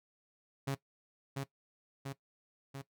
sawtooth tone with echo, 137.3 Hz, C#3, 16 cents flat, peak -29 dBFS, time 0.67-0.75 s, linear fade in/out 10 ms, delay 690 ms, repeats 3, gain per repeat -3 dB, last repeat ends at 2.82 s, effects noise-tail reverb RT60 0.1 s tail -17 dB re dry

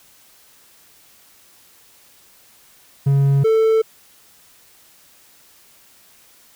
triangle tone pair in turn, 138.8 / 443.5 Hz, C#3 / A4, +3 / +14 cents, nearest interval octave + minor sixth, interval 2011 cents, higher second, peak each -10 dBFS, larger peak neither, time 3.06-3.44 / 3.44-3.82 s, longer neither, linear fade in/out 10 ms, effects white hiss -51 dBFS RMS until 6.55 s

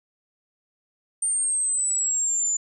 sine exponential sweep, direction down, 8870 to 7040 Hz, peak -21 dBFS, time 1.22-2.57 s, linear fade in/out 5 ms, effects none

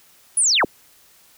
sine linear sweep, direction down, 10500 to 90.1 Hz, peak -14 dBFS, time 0.37-0.65 s, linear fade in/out 5 ms, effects white hiss -53 dBFS RMS until 1.37 s

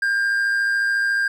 triangle tone with amplitude modulation, 1600 Hz, G6, 35 cents sharp, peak -14 dBFS, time 0.02-1.28 s, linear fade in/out 5 ms, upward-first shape sine, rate 114 Hz, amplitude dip 40%, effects none

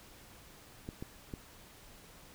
clicks, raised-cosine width 3 ms, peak -27 dBFS, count 3, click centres 0.889 / 1.025 / 1.338 s, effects pink hiss -56 dBFS RMS until 2.34 s

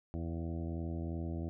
harmonic tone with a mistuned harmonic, 82.8 Hz, E2, 8 cents sharp, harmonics 1 / 2 / 3 / 4 / 5 / 6 / 7 / 8 / 9, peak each -38 / -42 / -44 / -44 / -55 / -56 / -53 / -54 / -59 dBFS, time 0.14-1.49 s, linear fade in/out 0 ms, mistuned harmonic 8, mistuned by +24 cents, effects none

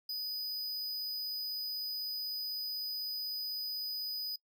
square tone, 4978 Hz, D#8, in tune, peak -36 dBFS, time 0.09-4.36 s, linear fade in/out 5 ms, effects noise-tail reverb RT60 0.1 s tail -25 dB re dry

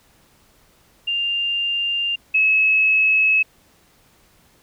sine tone pair in turn, 2796 / 2580 Hz, F7 / E7, +1 / -38 cents, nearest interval minor second, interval 139 cents, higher first, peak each -19 / -13 dBFS, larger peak second, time 1.07-2.16 / 2.34-3.43 s, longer neither, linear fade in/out 10 ms, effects pink hiss -56 dBFS RMS until 4.62 s

